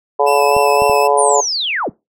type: harmonic tone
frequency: 142.8 Hz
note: D3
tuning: 48 cents flat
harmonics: 3 / 4 / 5 / 6 / 7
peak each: -15 / -16 / -17 / -18 / -18 dBFS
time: 0.19-1.41 s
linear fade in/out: 10 ms
type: tone with vibrato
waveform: sawtooth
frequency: 2637 Hz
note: E7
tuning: in tune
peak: -18 dBFS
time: 0.26-1.08 s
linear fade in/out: 20 ms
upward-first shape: sine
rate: 3.8 Hz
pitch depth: 28 cents each way
type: clicks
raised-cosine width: 3 ms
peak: -14 dBFS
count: 3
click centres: 0.566 / 0.82 / 0.897 s
type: linear sweep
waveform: sine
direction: down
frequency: 9600 to 70.2 Hz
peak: -16 dBFS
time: 1.17-1.9 s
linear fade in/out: 20 ms
effects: noise-tail reverb RT60 0.2 s tail -20 dB re dry